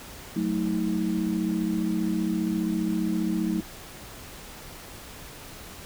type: chord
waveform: sine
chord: D# diminished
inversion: first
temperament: equal with one note detuned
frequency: 185 / 220 / 319.1 Hz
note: F#3 / A3 / D#4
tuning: 0 / 0 / +44 cents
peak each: -28 dBFS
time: 0.36-3.61 s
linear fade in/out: 5 ms
effects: pink hiss -43 dBFS RMS until 5.85 s